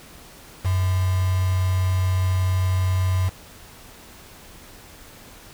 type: tone with quantisation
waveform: sine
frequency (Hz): 92.5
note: F#2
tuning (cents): 0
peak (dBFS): -18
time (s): 0.64-3.3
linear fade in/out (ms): 20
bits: 5
effects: pink hiss -45 dBFS RMS until 5.53 s